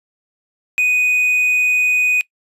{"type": "tone", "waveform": "triangle", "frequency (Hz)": 2489, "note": "D#7", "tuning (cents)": 0, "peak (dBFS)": -11, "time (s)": [0.78, 2.21], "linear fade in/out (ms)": 0, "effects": ["noise-tail reverb RT60 0.1 s tail -22 dB re dry", "resampled to 32000 Hz"]}